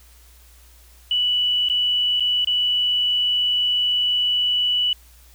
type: tone with dropouts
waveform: sine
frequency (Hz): 2958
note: F#7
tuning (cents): -1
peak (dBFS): -17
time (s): 1.11-4.93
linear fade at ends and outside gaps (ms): 2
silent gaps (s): 1.687-1.698 / 2.198-2.205 / 2.447-2.472
effects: added 60 Hz sine -48 dBFS peak until 5.34 s + white hiss -53 dBFS RMS until 5.34 s